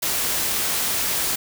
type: noise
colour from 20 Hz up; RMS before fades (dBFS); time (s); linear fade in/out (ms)
white; -23; 0.02-1.36; 10
effects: none